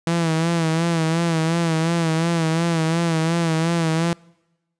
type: tone with vibrato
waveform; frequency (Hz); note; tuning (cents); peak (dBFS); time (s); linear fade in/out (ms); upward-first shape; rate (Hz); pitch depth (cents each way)
sawtooth; 164.81; E3; 0; -14; 0.07-4.13; 2; sine; 2.8; 57
effects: noise-tail reverb RT60 1.0 s tail -26 dB re dry + resampled to 22050 Hz